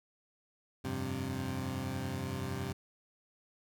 20% pulse chord, F suspended second, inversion none, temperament equal, 87.31 / 98 / 130.81 Hz, F2 / G2 / C3, 0 / 0 / 0 cents, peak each -37 / -35 / -33 dBFS, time 0.84-2.73 s, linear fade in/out 10 ms, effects none

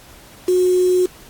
sine tone with quantisation, 364.4 Hz, F#4, 26 cents flat, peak -12 dBFS, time 0.48-1.06 s, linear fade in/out 5 ms, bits 5, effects pink hiss -44 dBFS RMS until 1.29 s + AAC 64 kbps

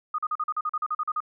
sine tone bursts, 1236 Hz, D#6, 12 cents flat, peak -24 dBFS, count 13, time 0.14-1.204 s, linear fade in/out 5 ms, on 44 ms, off 41 ms, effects none

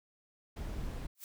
brown noise, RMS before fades -39 dBFS, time 0.56-1.07 s, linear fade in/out 10 ms
blue noise with exponential growth, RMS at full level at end -42 dBFS, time 1.15-1.24 s, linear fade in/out 1 ms, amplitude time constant 19 ms
effects none

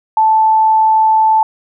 sine tone, 877 Hz, A5, 6 cents flat, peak -7 dBFS, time 0.17-1.43 s, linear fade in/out 2 ms, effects none

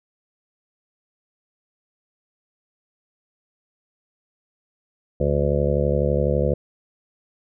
harmonic tone, 72 Hz, D2, 34 cents flat, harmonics 1 / 2 / 3 / 5 / 6 / 7 / 8 / 9, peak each -24 / -24 / -28 / -28 / -29 / -23 / -27 / -34 dBFS, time 5.2-6.54 s, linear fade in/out 5 ms, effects none

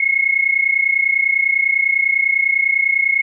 sine tone pair together, 2159 / 2189 Hz, C#7 / C#7, -46 / -22 cents, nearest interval unison, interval 24 cents, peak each -16 dBFS, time 0-3.22 s, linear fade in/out 5 ms, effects none

